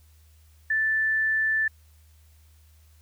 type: tone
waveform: sine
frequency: 1760 Hz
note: A6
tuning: in tune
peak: -21 dBFS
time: 0.7-1.68 s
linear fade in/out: 5 ms
effects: added 77 Hz sine -53 dBFS peak until 3.01 s + white hiss -64 dBFS RMS until 3.01 s